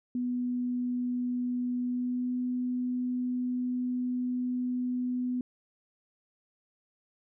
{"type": "tone with pitch glide", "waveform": "sine", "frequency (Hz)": [246.9, 249.3], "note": ["B3", "B3"], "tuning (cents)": [0, 16], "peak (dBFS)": -28, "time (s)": [0.15, 5.41], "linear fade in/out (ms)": 2, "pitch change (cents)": 16, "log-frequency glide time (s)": [1.83, 2.34], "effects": []}